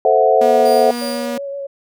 sine chord, F# half-diminished seventh, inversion first, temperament equal, 440 / 523.3 / 659.3 / 740 Hz, A4 / C5 / E5 / F#5, 0 / 0 / 0 / 0 cents, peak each -15 dBFS, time 0.05-0.91 s, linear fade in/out 2 ms
sawtooth tone, 240.6 Hz, B3, 45 cents flat, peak -18 dBFS, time 0.41-1.38 s, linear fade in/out 5 ms
sawtooth tone with tremolo, 4770 Hz, D8, 26 cents sharp, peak -24 dBFS, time 0.65-1.26 s, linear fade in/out 5 ms, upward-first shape sine, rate 3 Hz, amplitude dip 65%
sine tone with vibrato, 558 Hz, C#5, 11 cents sharp, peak -23 dBFS, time 1.01-1.67 s, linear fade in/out 10 ms, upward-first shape sine, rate 7.7 Hz, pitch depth 17 cents each way
effects none

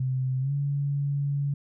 sine tone with pitch glide, 130 to 141.77 Hz, C3 to C#3, -11 to +39 cents, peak -24 dBFS, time 0-1.54 s, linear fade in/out 5 ms, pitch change +150 cents, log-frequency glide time 0.4-0.52 s, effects none

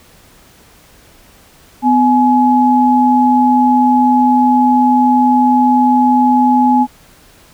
sine tone pair together, 251 / 844.3 Hz, B3 / G#5, +28 / +28 cents, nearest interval octave + major sixth, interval 2100 cents, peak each -10 dBFS, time 1.82-6.87 s, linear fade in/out 50 ms, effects pink hiss -45 dBFS RMS until 7.53 s

